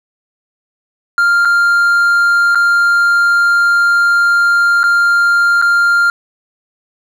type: tone with dropouts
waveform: triangle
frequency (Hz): 1396.9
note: F6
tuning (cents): 0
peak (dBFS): -6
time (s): 1.18-6.1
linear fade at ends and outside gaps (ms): 1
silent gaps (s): 1.45-1.454 / 2.548-2.555 / 4.832-4.839 / 5.616-5.623
effects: none